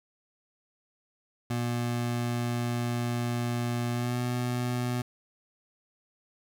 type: tone with pitch glide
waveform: 25% pulse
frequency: 120 to 123.09 Hz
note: B2 to B2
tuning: -49 to -5 cents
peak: -24 dBFS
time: 1.5-5.02 s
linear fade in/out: 5 ms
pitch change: +44 cents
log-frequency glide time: 3.93-4.18 s
effects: none